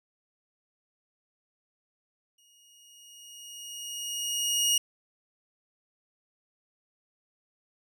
20% pulse tone with exponential growth, 2873 Hz, F7, 48 cents sharp, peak -16 dBFS, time 2.38-4.78 s, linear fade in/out 5 ms, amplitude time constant 520 ms, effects none

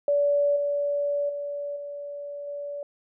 sine tone with level steps, 575 Hz, D5, 37 cents flat, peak -19 / -23 / -29 / -33 / -31 dBFS, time 0.08-2.83 s, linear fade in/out 2 ms, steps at 0.56 / 1.29 / 1.76 / 2.47 s, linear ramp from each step 5 ms, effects none

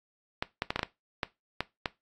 clicks, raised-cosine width 0.3 ms, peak -12 dBFS, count 9, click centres 0.425 / 0.621 / 0.705 / 0.76 / 0.793 / 0.831 / 1.232 / 1.606 / 1.858 s, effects noise-tail reverb RT60 0.2 s tail -18 dB re dry + AAC 48 kbps

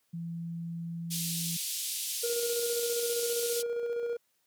sine tone, 168 Hz, E3, 33 cents sharp, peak -34 dBFS, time 0.13-1.57 s, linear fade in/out 10 ms
white band-pass noise, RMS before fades -35 dBFS, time 1.1-3.63 s, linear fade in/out 20 ms, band 3000 to 13000 Hz, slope 24 dB/octave
triangle tone with tremolo, 473.1 Hz, A#4, 26 cents sharp, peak -27 dBFS, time 2.23-4.17 s, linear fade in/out 10 ms, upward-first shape square, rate 15 Hz, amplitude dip 30%
effects white hiss -74 dBFS RMS until 4.46 s + high-pass 100 Hz 12 dB/octave

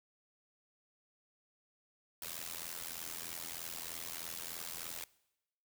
white noise with amplitude modulation, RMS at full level -40 dBFS, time 2.22-5.04 s, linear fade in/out 2 ms, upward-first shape sine, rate 83.2 Hz, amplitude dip 90%, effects noise-tail reverb RT60 0.9 s tail -22 dB re dry

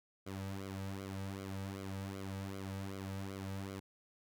sawtooth tone with flanger, 97 Hz, G2, 18 cents flat, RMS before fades -43 dBFS, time 0.26-3.8 s, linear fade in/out 10 ms, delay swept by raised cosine 1.1 to 2.9 ms, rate 2.6 Hz, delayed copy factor -0.85, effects none

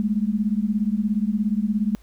sine beating tone pair, 203.4 / 220.4 Hz, G#3 / A3, -36 / +3 cents, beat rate 17 Hz, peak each -22 / -23 dBFS, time 0-1.95 s, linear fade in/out 0 ms, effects added 50 Hz sine -47 dBFS peak until 2.02 s + pink hiss -59 dBFS RMS until 2.02 s

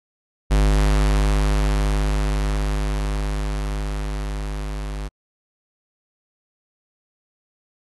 square tone with level ramp, 50.8 Hz, G#1, 38 cents flat, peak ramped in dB -14 to -27 dBFS, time 0.5-5.09 s, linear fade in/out 20 ms, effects AAC 32 kbps

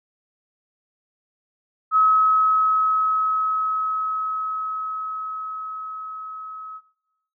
sine tone with level ramp, 1282 Hz, E6, 49 cents flat, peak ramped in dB -13 to -34 dBFS, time 1.91-6.81 s, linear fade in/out 50 ms, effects noise-tail reverb RT60 0.9 s tail -17 dB re dry

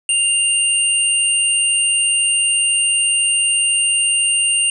sine tone pair together, 2794 / 8776 Hz, F7 / C#9, 0 / -18 cents, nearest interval octave + minor sixth, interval 1982 cents, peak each -16 dBFS, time 0.09-4.7 s, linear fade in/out 2 ms, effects none

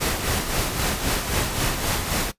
pink noise with tremolo, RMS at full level -22 dBFS, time 0-2.32 s, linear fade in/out 20 ms, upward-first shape sine, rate 3.8 Hz, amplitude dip 50%, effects noise-tail reverb RT60 0.1 s tail -17 dB re dry + resampled to 32000 Hz

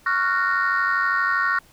sine chord, Gb major seventh, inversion second, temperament just, 1110 / 1387.5 / 1480 / 1850 Hz, Db6 / F6 / Gb6 / Bb6, +2 / -12 / 0 / -14 cents, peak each -23 dBFS, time 0.06-1.59 s, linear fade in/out 5 ms, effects tanh soft clip ceiling -12 dBFS + pink hiss -54 dBFS RMS until 1.72 s

